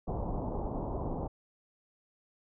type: low-pass noise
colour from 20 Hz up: pink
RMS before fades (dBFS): -35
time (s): 0.07-1.28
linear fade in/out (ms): 10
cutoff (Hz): 970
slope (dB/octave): 48
effects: none